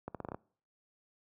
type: accelerating click train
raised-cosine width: 1 ms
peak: -25 dBFS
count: 7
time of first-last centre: 0.08-0.345 s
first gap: 67 ms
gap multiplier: 0.83
effects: noise-tail reverb RT60 0.5 s tail -24 dB re dry + high-pass 80 Hz 12 dB/octave